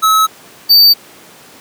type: tone pair in turn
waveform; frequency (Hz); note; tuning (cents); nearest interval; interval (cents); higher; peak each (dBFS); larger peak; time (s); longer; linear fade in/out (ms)
square; 1292 / 4604; E6 / D8; -35 / -35; octave + minor seventh; 2200; second; -8 / -4; second; 0.02-0.27 / 0.69-0.94; neither; 20
effects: pink hiss -39 dBFS RMS until 1.6 s + high-pass 200 Hz 12 dB/octave